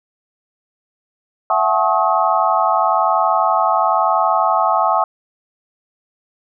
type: tone cluster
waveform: sine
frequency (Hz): 667 / 748 / 860 / 1088 / 1270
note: E5 / F#5 / A5 / C#6 / D#6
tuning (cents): +20 / +19 / -40 / -33 / +35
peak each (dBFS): -19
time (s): 1.5-5.04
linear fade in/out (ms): 2
effects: none